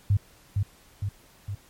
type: tone with echo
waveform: sine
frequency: 100 Hz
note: G2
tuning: 35 cents sharp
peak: -17 dBFS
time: 0.1-0.17 s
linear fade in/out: 5 ms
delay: 460 ms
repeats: 3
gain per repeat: -4 dB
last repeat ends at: 1.55 s
effects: pink hiss -56 dBFS RMS until 1.69 s + MP3 64 kbps